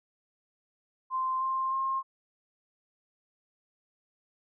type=tone with pitch steps; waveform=sine; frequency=1042 / 1054.1 / 1066.4 Hz; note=C6 / C6 / C6; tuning=-7 / +13 / +33 cents; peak=-27 dBFS; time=1.1-2.03 s; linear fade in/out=50 ms; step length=310 ms; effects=none